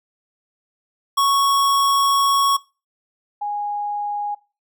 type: tone pair in turn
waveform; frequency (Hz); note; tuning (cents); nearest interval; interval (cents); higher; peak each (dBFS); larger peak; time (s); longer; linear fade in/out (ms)
square / sine; 1108.7 / 824.8; C#6 / G#5; 0 / -12; perfect fourth; 512; first; -15 / -22; first; 1.17-2.57 / 3.41-4.35; first; 10
effects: noise-tail reverb RT60 0.3 s tail -21 dB re dry